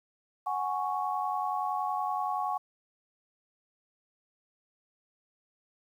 sine chord, F# suspended second, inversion none, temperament equal, 740 / 830.6 / 1108.7 Hz, F#5 / G#5 / C#6, 0 / 0 / 0 cents, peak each -33 dBFS, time 0.46-2.58 s, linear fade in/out 10 ms, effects 10-bit

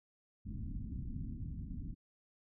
pink low-pass noise, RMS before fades -42 dBFS, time 0.45-1.95 s, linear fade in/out 20 ms, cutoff 270 Hz, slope 48 dB/octave, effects none

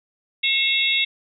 sine tone cluster, 2165 / 2696 / 3389 / 3746 Hz, C#7 / E7 / G#7 / A#7, -41 / +38 / +34 / +8 cents, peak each -23 dBFS, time 0.43-1.05 s, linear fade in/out 10 ms, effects none

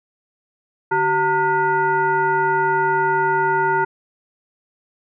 sine tone with frequency modulation, 910 Hz, A#5, 42 cents flat, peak -15 dBFS, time 0.91-3.85 s, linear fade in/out 10 ms, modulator 528 Hz, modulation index 1.1, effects none

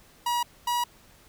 45% pulse tone pair in turn, 960 / 964.2 Hz, B5 / B5, -49 / -42 cents, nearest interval unison, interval 7 cents, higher second, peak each -24 dBFS, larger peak neither, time 0.26-0.43 / 0.67-0.84 s, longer neither, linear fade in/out 5 ms, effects pink hiss -56 dBFS RMS until 1.28 s

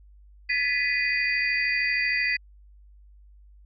sine tone cluster, 1712 / 1926 / 1999 / 2476 / 4643 Hz, A6 / B6 / B6 / D#7 / D8, -48 / -44 / +20 / -9 / -21 cents, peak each -34 / -33 / -25 / -27 / -34 dBFS, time 0.49-2.37 s, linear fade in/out 10 ms, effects added 50 Hz sine -49 dBFS peak until 3.65 s

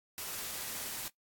white noise, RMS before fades -40 dBFS, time 0.18-1.08 s, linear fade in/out 0 ms, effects noise-tail reverb RT60 0.1 s tail -17 dB re dry + AAC 64 kbps

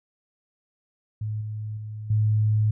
sine tone with level steps, 107.3 Hz, A2, 43 cents flat, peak -26 / -29 / -32 / -18 dBFS, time 1.21-2.71 s, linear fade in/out 5 ms, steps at 1.41 / 1.77 / 2.1 s, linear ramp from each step 5 ms, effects none

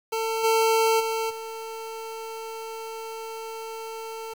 25% pulse tone with level steps, 448 Hz, A4, 31 cents sharp, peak -21 / -15 / -21 / -30 dBFS, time 0.12-4.34 s, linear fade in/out 10 ms, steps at 0.43 / 0.99 / 1.29 s, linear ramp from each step 20 ms, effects 8-bit

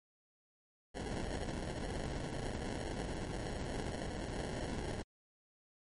pink noise with sample-and-hold, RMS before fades -40 dBFS, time 0.94-5.03 s, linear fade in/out 20 ms, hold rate 1225 Hz, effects MP3 48 kbps

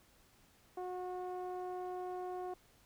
sawtooth tone with low-pass filter, 363.9 Hz, F#4, 29 cents flat, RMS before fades -42 dBFS, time 0.77-2.54 s, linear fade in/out 5 ms, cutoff 820 Hz, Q 2, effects pink hiss -67 dBFS RMS until 2.85 s

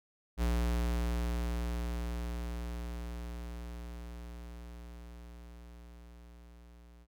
square tone with level ramp, 59 Hz, A#1, 22 cents sharp, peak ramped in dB -28 to -55 dBFS, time 0.37-7.07 s, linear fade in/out 50 ms, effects none

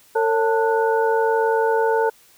sine tone cluster, 451.5 / 550 / 890 / 1469 Hz, A4 / C#5 / A5 / F#6, +45 / -14 / +20 / -13 cents, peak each -18 / -27 / -21 / -27 dBFS, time 0.15-2.1 s, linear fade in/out 10 ms, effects white hiss -53 dBFS RMS until 2.37 s

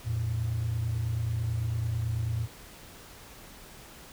sine tone pair together, 85.8 / 114.9 Hz, F2 / A#2, -30 / -25 cents, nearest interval perfect fourth, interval 505 cents, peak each -32 / -27 dBFS, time 0.04-2.48 s, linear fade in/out 50 ms, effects tanh soft clip ceiling -22 dBFS + pink hiss -49 dBFS RMS until 4.12 s

